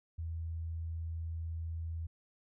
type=tone; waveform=sine; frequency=82.1 Hz; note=E2; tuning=6 cents flat; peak=-36 dBFS; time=0.18-2.07 s; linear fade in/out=10 ms; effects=none